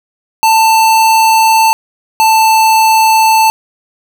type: tone pair in turn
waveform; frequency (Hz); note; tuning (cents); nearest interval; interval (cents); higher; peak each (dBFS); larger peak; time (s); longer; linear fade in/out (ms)
square; 889 / 883.9; A5 / A5; +18 / +8; unison; 10; first; -6; neither; 0.43-1.73 / 2.2-3.5; neither; 0
effects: none